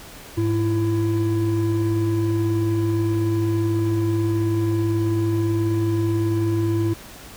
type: tone pair together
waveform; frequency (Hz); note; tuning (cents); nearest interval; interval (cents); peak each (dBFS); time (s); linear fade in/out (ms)
triangle; 105.4 / 334.6; G#2 / E4; +26 / +26; octave + minor sixth; 2000; -19; 0.37-6.94; 10
effects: pink hiss -41 dBFS RMS until 7.36 s